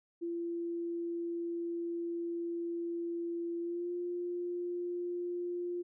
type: tone with pitch glide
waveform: sine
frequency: 340.5 to 351.5 Hz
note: F4 to F4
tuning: -44 to +11 cents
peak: -34 dBFS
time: 0.21-5.83 s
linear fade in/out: 20 ms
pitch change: +55 cents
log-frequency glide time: 3.6-3.92 s
effects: none